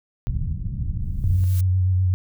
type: low-pass noise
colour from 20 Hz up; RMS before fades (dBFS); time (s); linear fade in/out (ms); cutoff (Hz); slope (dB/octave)
pink; -25; 0.27-1.44; 0; 150; 24
type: noise with exponential growth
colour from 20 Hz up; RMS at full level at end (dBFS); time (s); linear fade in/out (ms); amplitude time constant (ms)
blue; -35; 1.01-1.61; 5; 130
type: tone with vibrato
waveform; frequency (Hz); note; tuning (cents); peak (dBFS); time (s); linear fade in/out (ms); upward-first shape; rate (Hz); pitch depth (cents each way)
sine; 92.5; F#2; 0; -16; 1.24-2.14; 0; sine; 8; 30
effects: none